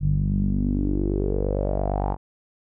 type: tone with low-pass filter sweep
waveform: sawtooth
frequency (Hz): 48.77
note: G1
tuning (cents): -8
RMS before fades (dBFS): -23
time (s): 0-2.17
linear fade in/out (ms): 50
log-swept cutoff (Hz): 140 to 890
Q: 5.5
effects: none